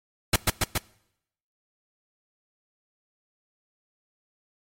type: noise with echo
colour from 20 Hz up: pink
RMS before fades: -18 dBFS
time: 0.33-0.36 s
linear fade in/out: 5 ms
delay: 140 ms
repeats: 3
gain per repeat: -2 dB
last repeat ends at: 0.78 s
effects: noise-tail reverb RT60 0.8 s tail -23 dB re dry + MP3 64 kbps